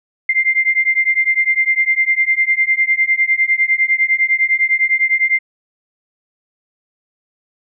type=beating tone pair; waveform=sine; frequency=2091 / 2100.9 Hz; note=C7 / C7; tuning=-2 / +7 cents; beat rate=9.9 Hz; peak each=-15 dBFS; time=0.29-5.39 s; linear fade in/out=5 ms; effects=none